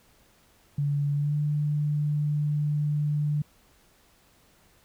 sine tone with pitch glide, 143.7 to 148.34 Hz, D3 to D3, -37 to +18 cents, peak -23 dBFS, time 0.78-3.42 s, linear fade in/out 5 ms, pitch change +55 cents, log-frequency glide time 1.14-1.36 s, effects pink hiss -61 dBFS RMS until 4.84 s

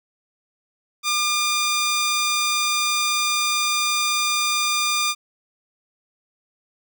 10% pulse tone, 1203 Hz, D6, 41 cents sharp, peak -11 dBFS, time 1.03-5.15 s, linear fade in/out 50 ms, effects none

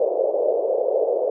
white band-pass noise, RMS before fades -21 dBFS, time 0-1.3 s, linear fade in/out 2 ms, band 430 to 600 Hz, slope 48 dB/octave, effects none

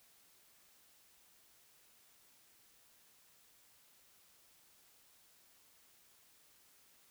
silence, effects white hiss -67 dBFS RMS until 7.1 s

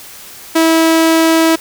sawtooth tone, 325.1 Hz, E4, 24 cents flat, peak -4 dBFS, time 0.55-1.56 s, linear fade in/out 10 ms, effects white hiss -34 dBFS RMS until 1.6 s

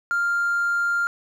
triangle tone with hard clipping, 1396.9 Hz, F6, in tune, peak -20 dBFS, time 0.11-1.07 s, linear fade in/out 0 ms, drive 4 dB, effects none

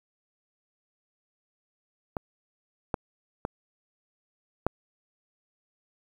clicks, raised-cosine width 1 ms, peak -16 / -12 / -15 / -9 dBFS, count 4, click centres 2.168 / 2.942 / 3.451 / 4.666 s, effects 8-bit

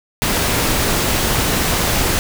pink noise, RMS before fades -17 dBFS, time 0.22-2.19 s, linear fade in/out 0 ms, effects none

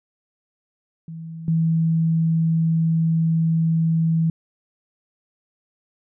sine tone with level steps, 163 Hz, E3, 19 cents flat, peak -31 / -16 dBFS, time 1.08-4.3 s, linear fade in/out 2 ms, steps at 1.48 s, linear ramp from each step 2 ms, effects none

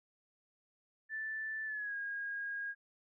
sine tone with pitch glide, 1760 to 1632.7 Hz, A6 to G#6, 0 to -30 cents, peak -37 dBFS, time 1.09-2.75 s, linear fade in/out 50 ms, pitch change -130 cents, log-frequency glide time 1.65-1.95 s, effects none

